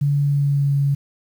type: tone with pitch glide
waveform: sine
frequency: 143.1 to 140.56 Hz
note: D3 to C#3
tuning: -45 to +24 cents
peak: -15 dBFS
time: 0.01-0.95 s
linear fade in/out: 10 ms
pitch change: -31 cents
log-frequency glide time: 0.2-0.76 s
effects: 8-bit